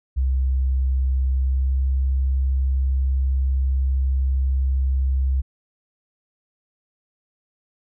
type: tone with pitch glide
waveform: sine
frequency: 65.41 to 66.21 Hz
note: C2 to C2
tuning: 0 to +21 cents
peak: -17 dBFS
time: 0.16-5.42 s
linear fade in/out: 20 ms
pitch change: +21 cents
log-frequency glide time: 1.32-1.83 s
effects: none